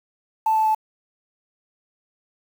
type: tone with pitch steps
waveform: sine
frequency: 880 / 874.9 / 869.9 Hz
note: A5 / A5 / A5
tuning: 0 / -10 / -20 cents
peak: -15 dBFS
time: 0.46-0.748 s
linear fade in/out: 5 ms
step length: 96 ms
effects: tanh soft clip ceiling -12 dBFS + 7-bit